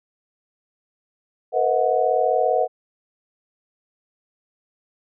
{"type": "tone cluster", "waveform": "sine", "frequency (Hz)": [460.8, 501, 638, 733], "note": ["A#4", "B4", "D#5", "F#5"], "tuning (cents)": [-20, 25, 43, -16], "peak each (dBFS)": [-24, -22, -22, -21], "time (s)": [1.52, 2.68], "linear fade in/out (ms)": 50, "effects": []}